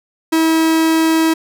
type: tone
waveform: 45% pulse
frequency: 322.6 Hz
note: E4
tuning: 37 cents flat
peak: -11 dBFS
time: 0.32-1.34 s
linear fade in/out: 10 ms
effects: none